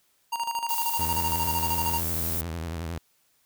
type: tone with tremolo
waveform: square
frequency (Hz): 932.3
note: A#5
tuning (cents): 0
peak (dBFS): -26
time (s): 0.32-2.01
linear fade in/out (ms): 10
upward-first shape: square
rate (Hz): 13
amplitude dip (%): 65
type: noise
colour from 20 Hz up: violet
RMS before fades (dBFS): -30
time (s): 0.69-2.41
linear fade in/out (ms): 0
type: tone with vibrato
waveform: sawtooth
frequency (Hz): 82.8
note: E2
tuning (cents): +8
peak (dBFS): -27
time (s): 0.99-2.98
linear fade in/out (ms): 0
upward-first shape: sine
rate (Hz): 11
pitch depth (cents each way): 100
effects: white hiss -67 dBFS RMS until 3.45 s